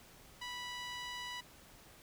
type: tone with band-pass filter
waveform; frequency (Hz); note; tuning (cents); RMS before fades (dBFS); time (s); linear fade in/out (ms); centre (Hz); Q
sawtooth; 983; B5; -8; -44; 0.41-1.41; 10; 3000; 0.98
effects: pink hiss -59 dBFS RMS until 2.02 s